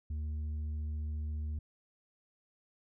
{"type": "tone with tanh clipping", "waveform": "sine", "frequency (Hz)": 76.2, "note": "D#2", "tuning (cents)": -36, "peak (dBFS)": -35, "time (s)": [0.1, 1.59], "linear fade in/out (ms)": 5, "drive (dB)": 4, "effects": []}